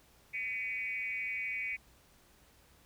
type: tone with frequency modulation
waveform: sine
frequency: 2256 Hz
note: C#7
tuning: 30 cents sharp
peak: -34 dBFS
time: 0.33-1.77 s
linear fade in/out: 20 ms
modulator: 228 Hz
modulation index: 0.89
effects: added 60 Hz sine -69 dBFS peak until 2.85 s + pink hiss -64 dBFS RMS until 2.85 s